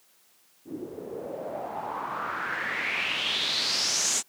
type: noise with low-pass filter sweep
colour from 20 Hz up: white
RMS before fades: -30 dBFS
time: 0.65-4.23 s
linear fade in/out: 50 ms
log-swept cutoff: 290 to 7600 Hz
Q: 4.4
effects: white hiss -62 dBFS RMS until 4.28 s + high-pass 150 Hz 12 dB/octave